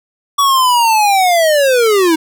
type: linear sweep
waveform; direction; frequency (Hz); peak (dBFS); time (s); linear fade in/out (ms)
square; down; 1140 to 310; -9; 0.38-2.16; 10
effects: none